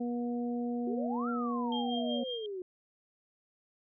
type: harmonic tone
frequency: 240.5 Hz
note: B3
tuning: 46 cents flat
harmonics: 1 / 2 / 3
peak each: -32 / -39 / -44 dBFS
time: 0-2.24 s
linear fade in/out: 10 ms
type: exponential two-way sweep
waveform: sine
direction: up then down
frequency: 357.1 to 1400 to 357.1 Hz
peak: -36 dBFS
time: 0.87-2.62 s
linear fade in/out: 2 ms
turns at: 1.29 s
type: tone with tremolo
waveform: sine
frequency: 3204 Hz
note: G7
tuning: 37 cents sharp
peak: -36 dBFS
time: 1.72-2.46 s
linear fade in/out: 2 ms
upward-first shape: sine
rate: 5.4 Hz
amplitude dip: 70%
effects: none